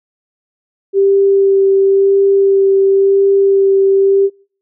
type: tone with vibrato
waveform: sine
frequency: 392 Hz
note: G4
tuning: in tune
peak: -7 dBFS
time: 0.93-4.3 s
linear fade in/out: 50 ms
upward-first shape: sine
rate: 0.95 Hz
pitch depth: 11 cents each way
effects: noise-tail reverb RT60 0.5 s tail -26 dB re dry